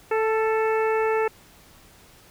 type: harmonic tone with a mistuned harmonic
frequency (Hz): 440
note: A4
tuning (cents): 0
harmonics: 1 / 2 / 3 / 4 / 5 / 6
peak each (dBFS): -21 / -27 / -31 / -33 / -35 / -37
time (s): 0.11-1.28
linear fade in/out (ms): 5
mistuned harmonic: 3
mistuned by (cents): +22
effects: pink hiss -52 dBFS RMS until 2.3 s